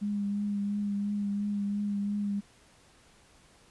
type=tone with vibrato; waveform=sine; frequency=203.7 Hz; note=G#3; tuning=33 cents flat; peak=-28 dBFS; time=0.01-2.41 s; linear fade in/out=20 ms; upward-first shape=triangle; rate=2.9 Hz; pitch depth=25 cents each way; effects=pink hiss -60 dBFS RMS until 3.7 s + resampled to 24000 Hz